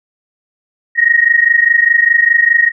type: tone pair together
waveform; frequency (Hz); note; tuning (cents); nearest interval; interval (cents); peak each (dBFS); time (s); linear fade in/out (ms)
sine; 1864.7 / 1889.6; A#6 / A#6; 0 / +23; unison; 23; -10; 0.95-2.72; 50
effects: none